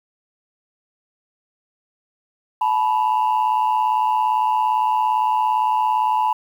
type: tone pair together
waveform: sine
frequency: 867.4 / 985 Hz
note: A5 / B5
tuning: -25 / -5 cents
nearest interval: major second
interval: 220 cents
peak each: -17 dBFS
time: 2.61-6.33 s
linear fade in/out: 5 ms
effects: tanh soft clip ceiling -12 dBFS + 8-bit